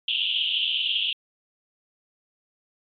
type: band-pass noise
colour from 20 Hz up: pink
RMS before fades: -25 dBFS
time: 0.08-1.13 s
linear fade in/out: 2 ms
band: 2800 to 3400 Hz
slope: 96 dB/octave
effects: MP3 96 kbps